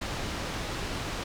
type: low-pass noise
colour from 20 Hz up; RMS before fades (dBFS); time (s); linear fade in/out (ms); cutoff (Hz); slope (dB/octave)
pink; -34; 0.01-1.24; 10; 5600; 12
effects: none